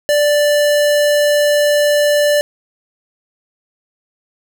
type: tone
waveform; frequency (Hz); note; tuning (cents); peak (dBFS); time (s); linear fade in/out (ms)
square; 587.3; D5; 0; -11; 0.09-2.41; 0
effects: none